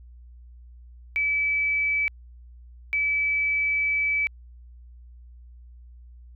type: tone pair in turn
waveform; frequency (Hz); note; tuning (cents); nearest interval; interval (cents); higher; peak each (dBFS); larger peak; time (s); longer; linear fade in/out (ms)
sine; 2300 / 2300; D7 / D7; -37 / -37; unison; 0; neither; -21; neither; 1.16-2.08 / 2.93-4.27; second; 0
effects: added 60 Hz sine -44 dBFS peak until 6.35 s